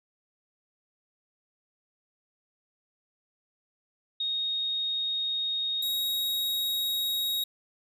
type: tone pair in turn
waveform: sine / 45% pulse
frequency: 3729 / 3785 Hz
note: A#7 / A#7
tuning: 0 / +26 cents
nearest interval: unison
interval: 26 cents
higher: second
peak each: -27 dBFS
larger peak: neither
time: 4.2-5.82 / 5.82-7.44 s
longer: neither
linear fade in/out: 5 ms
effects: none